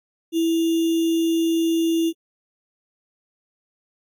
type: tone with sample-and-hold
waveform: sine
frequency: 329.6 Hz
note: E4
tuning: in tune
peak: -17 dBFS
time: 0.32-2.13 s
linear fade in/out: 50 ms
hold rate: 3150 Hz
effects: AAC 64 kbps

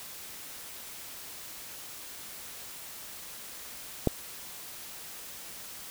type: click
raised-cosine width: 2 ms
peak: -9 dBFS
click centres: 4.073 s
effects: white hiss -44 dBFS RMS until 5.9 s

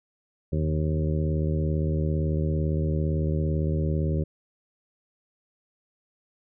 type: harmonic tone with a mistuned harmonic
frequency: 77.78 Hz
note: D#2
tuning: in tune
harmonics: 1 / 2 / 3 / 4 / 5 / 6 / 7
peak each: -26 / -26 / -35 / -35 / -34 / -41 / -37 dBFS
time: 0.52-4.24 s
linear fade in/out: 10 ms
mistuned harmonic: 1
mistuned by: +70 cents
effects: none

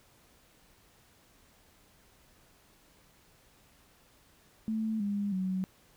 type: tone with pitch steps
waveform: sine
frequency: 220 / 202.9 / 187.15 Hz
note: A3 / G#3 / F#3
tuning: 0 / -40 / +20 cents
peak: -29 dBFS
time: 4.68-5.64 s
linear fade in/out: 0 ms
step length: 320 ms
effects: pink hiss -63 dBFS RMS until 5.96 s

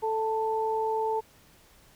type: tone pair together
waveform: sine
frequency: 440 / 884.6 Hz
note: A4 / A5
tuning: 0 / +9 cents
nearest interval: octave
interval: 1209 cents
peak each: -28 dBFS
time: 0.02-1.21 s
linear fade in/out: 20 ms
effects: pink hiss -58 dBFS RMS until 1.95 s

